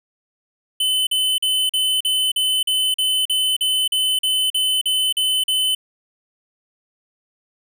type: tone bursts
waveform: square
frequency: 3033 Hz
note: F#7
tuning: 42 cents sharp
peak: -17 dBFS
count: 16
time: 0.8-5.75 s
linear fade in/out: 5 ms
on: 270 ms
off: 42 ms
effects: none